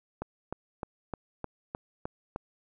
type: click train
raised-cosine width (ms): 1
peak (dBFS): -20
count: 8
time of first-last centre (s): 0.22-2.361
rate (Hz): 3.27
effects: none